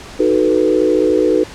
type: chord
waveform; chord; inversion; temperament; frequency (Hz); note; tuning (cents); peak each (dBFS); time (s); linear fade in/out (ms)
sine; B dominant seventh; first; equal; 311.1 / 370 / 440 / 493.9; D#4 / F#4 / A4 / B4; 0 / 0 / 0 / 0; -16; 0.19-1.44; 10
effects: pink hiss -34 dBFS RMS until 1.54 s + low-pass 7000 Hz 12 dB/octave